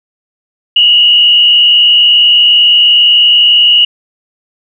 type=tone with frequency modulation; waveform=sine; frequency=2897 Hz; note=F#7; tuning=37 cents flat; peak=-3 dBFS; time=0.76-3.85 s; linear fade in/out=5 ms; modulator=65.9 Hz; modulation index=1.1; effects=none